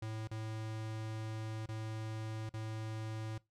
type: tone with dropouts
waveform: square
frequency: 109.9 Hz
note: A2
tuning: 2 cents flat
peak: -40 dBFS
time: 0.02-3.38 s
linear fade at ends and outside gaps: 5 ms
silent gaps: 0.275-0.311 / 1.66-1.687 / 2.493-2.538 s
effects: noise-tail reverb RT60 0.2 s tail -21 dB re dry + low-pass 8000 Hz 12 dB/octave